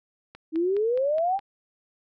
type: click train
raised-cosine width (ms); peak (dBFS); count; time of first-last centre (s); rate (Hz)
0.3; -27; 6; 0.35-1.392; 4.8
type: exponential sweep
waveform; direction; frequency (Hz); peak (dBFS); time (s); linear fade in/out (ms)
sine; up; 310.5 to 815; -21; 0.52-1.4; 50
effects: none